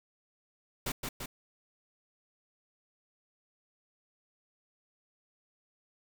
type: noise with echo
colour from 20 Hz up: pink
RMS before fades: -34 dBFS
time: 0.86-0.92 s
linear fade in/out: 5 ms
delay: 170 ms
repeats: 2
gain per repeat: -3 dB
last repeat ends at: 1.26 s
effects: none